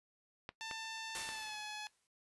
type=clicks; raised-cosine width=0.3 ms; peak=-27 dBFS; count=3; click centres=0.491 / 0.712 / 1.29 s
type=tone with pitch glide; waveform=10% pulse; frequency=892 to 847.3 Hz; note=A5 to G#5; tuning=+23 to +34 cents; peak=-34 dBFS; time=0.61-1.87 s; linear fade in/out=0 ms; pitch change=-89 cents; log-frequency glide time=1.26-1.57 s
type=noise with exponential decay; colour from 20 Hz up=white; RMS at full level=-41 dBFS; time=1.15-2.07 s; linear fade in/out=0 ms; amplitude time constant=200 ms
effects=noise-tail reverb RT60 0.1 s tail -18 dB re dry + resampled to 24000 Hz